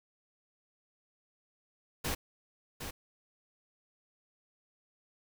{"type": "noise with echo", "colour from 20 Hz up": "pink", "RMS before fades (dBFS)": -34, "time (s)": [2.04, 2.15], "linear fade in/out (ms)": 10, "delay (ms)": 760, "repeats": 1, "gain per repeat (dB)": -7, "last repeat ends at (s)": 2.91, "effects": []}